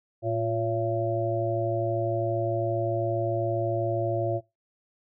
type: harmonic tone with a mistuned harmonic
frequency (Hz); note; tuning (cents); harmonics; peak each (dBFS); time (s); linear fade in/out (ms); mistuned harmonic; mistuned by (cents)
112.5; A2; +39; 1 / 3 / 5 / 6; -30 / -30 / -30 / -30; 0.22-4.41; 50; 3; +62
effects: noise-tail reverb RT60 0.2 s tail -18 dB re dry